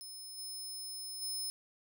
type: tone with level steps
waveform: 20% pulse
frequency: 5200 Hz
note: E8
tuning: 24 cents flat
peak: -40 / -36 / -31 dBFS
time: 0.01-1.5 s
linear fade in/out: 0 ms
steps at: 0.37 / 1.21 s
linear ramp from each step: 20 ms
effects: none